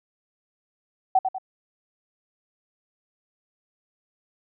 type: tone with echo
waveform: sine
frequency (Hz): 757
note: F#5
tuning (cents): +39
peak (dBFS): -14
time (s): 1.15-1.19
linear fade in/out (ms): 5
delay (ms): 97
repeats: 2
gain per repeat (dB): -7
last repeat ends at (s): 1.384
effects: none